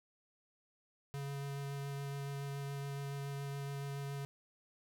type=tone with vibrato; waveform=square; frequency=140 Hz; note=C#3; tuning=18 cents sharp; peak=-40 dBFS; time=1.14-4.25 s; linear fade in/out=0 ms; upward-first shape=sine; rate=7.1 Hz; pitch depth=10 cents each way; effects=none